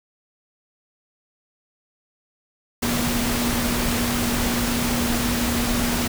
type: tone in noise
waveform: sine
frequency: 239.3 Hz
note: A#3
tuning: 46 cents sharp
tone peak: -24 dBFS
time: 2.82-6.08 s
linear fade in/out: 10 ms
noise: pink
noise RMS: -24 dBFS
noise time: 2.82-6.08 s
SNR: -3 dB
effects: none